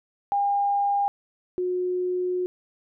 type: tone pair in turn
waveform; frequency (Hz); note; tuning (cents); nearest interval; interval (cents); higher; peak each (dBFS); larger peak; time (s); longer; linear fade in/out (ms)
sine; 806 / 362.6; G5 / F#4; +48 / -35; octave + major second; 1383; first; -20 / -23; first; 0.32-1.08 / 1.58-2.46; second; 0
effects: none